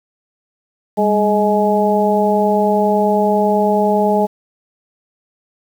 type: harmonic tone with a mistuned harmonic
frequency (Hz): 210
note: G#3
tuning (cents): +19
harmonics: 1 / 2 / 3 / 4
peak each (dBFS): -17 / -17 / -17 / -17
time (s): 0.97-4.27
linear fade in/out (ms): 20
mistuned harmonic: 1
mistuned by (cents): -68
effects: 7-bit